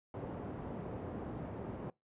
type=band-pass noise; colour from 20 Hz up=pink; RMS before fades=-43 dBFS; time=0.14-1.9 s; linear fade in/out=2 ms; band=100 to 700 Hz; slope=12 dB/octave; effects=noise-tail reverb RT60 0.2 s tail -24 dB re dry + resampled to 8000 Hz